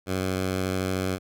10% pulse tone with vibrato, 93.7 Hz, F#2, 22 cents sharp, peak -17 dBFS, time 0.06-1.19 s, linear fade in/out 50 ms, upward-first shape sine, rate 12 Hz, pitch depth 12 cents each way, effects none

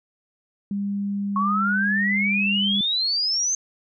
sine tone, 200.8 Hz, G3, 42 cents sharp, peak -23 dBFS, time 0.71-2.81 s, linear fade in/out 2 ms
sine exponential sweep, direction up, 1089 to 6360 Hz, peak -20 dBFS, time 1.36-3.55 s, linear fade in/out 2 ms
effects none

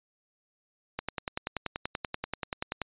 click train, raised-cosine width 0.3 ms, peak -15 dBFS, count 20, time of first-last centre 0.99-2.817 s, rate 10.4 Hz, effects resampled to 8000 Hz

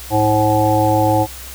harmonic tone, 107 Hz, A2, 48 cents flat, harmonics 1 / 3 / 5 / 7 / 8, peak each -18 / -18 / -18 / -18 / -18 dBFS, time 0.1-1.27 s, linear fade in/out 50 ms, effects added 64 Hz sine -35 dBFS peak until 1.54 s + white hiss -34 dBFS RMS until 1.54 s

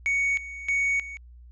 triangle tone with tremolo, 2231 Hz, C#7, 11 cents sharp, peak -20 dBFS, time 0.06-1.17 s, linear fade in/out 0 ms, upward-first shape square, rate 1.6 Hz, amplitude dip 80%, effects added 60 Hz sine -45 dBFS peak until 1.51 s + resampled to 16000 Hz

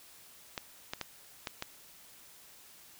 clicks, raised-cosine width 0.2 ms, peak -18 dBFS, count 5, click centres 0.578 / 0.935 / 1.013 / 1.472 / 1.624 s, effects white hiss -56 dBFS RMS until 2.99 s

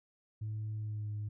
sine tone with pitch glide, 107.7 to 104.94 Hz, A2 to G#2, -37 to +18 cents, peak -34 dBFS, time 0.41-1.29 s, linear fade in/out 10 ms, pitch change -45 cents, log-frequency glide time 0.76-1.11 s, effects tanh soft clip ceiling -33 dBFS

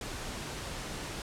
pink noise, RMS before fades -39 dBFS, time 0.01-1.22 s, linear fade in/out 2 ms, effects low-pass 9000 Hz 12 dB/octave

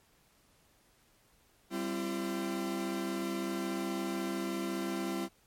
40% pulse chord, C major, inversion second, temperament equal with one note detuned, 196 / 261.6 / 337.9 Hz, G3 / C4 / E4, 0 / 0 / +43 cents, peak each -37 / -39 / -35 dBFS, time 1.7-5.29 s, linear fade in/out 50 ms, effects pink hiss -67 dBFS RMS until 5.46 s + MP3 64 kbps

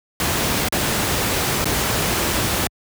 pink noise with dropouts, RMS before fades -20 dBFS, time 0.2-2.67 s, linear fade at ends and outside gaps 1 ms, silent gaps 0.686-0.724 / 1.644-1.655 s, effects high-pass 60 Hz 12 dB/octave

